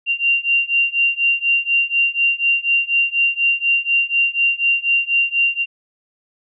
sine beating tone pair, 2768 / 2772.1 Hz, F7 / F7, -16 / -14 cents, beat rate 4.1 Hz, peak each -18 / -17 dBFS, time 0.06-5.66 s, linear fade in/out 50 ms, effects none

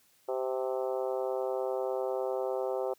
harmonic tone with a mistuned harmonic, 130 Hz, C3, 11 cents flat, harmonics 3 / 4 / 5 / 6 / 7 / 8 / 9 / 10, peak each -34 / -33 / -38 / -40 / -44 / -50 / -50 / -51 dBFS, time 0.28-2.94 s, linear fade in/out 10 ms, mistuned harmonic 7, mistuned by -32 cents, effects white hiss -66 dBFS RMS until 2.98 s + high-pass 60 Hz 12 dB/octave

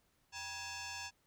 sine tone with frequency modulation, 1836 Hz, A#6, 27 cents flat, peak -39 dBFS, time 0.32-1.11 s, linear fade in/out 50 ms, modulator 875 Hz, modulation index 5.5, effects tanh soft clip ceiling -41 dBFS + pink hiss -75 dBFS RMS until 1.26 s

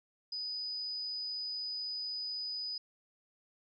sine tone, 4978 Hz, D#8, in tune, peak -36 dBFS, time 0.32-2.78 s, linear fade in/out 5 ms, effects none

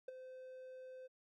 triangle tone with ADSR envelope, 515 Hz, C5, 28 cents flat, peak -38 dBFS, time 0.08-1.08 s, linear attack 5 ms, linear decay 14 ms, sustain -10 dB, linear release 22 ms, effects none

